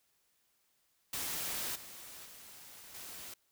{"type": "noise with level steps", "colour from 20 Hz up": "white", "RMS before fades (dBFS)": [-38, -50, -53, -47], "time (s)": [1.13, 3.34], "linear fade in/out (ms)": 5, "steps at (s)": [1.75, 2.25, 2.94], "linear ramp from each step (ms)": 10, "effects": ["white hiss -75 dBFS RMS until 3.51 s"]}